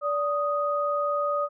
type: tone pair together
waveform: sine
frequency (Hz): 580.2 / 1244.5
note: D5 / D#6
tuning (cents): -21 / 0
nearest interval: octave + minor second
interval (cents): 1321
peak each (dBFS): -26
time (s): 0.01-1.49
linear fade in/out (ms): 50
effects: none